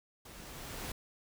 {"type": "noise with level ramp", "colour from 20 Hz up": "pink", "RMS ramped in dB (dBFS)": [-52, -40], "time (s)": [0.25, 0.92], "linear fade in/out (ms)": 5, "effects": []}